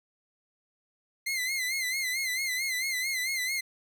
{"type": "tone with vibrato", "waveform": "sawtooth", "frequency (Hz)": 2075, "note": "C7", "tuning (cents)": -15, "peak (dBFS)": -25, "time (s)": [1.26, 3.61], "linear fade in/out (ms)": 10, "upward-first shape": "sine", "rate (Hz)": 4.5, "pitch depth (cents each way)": 79, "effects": []}